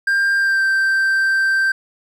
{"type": "tone with pitch glide", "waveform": "triangle", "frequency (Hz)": [1594, 1565.7], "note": ["G6", "G6"], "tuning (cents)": [28, -3], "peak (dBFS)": -12, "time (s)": [0.07, 1.72], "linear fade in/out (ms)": 5, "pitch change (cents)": -31, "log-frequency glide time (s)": [0.37, 0.63], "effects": []}